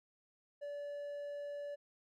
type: tone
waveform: triangle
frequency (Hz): 577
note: D5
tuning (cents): -31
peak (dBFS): -39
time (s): 0.61-1.76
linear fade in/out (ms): 20
effects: none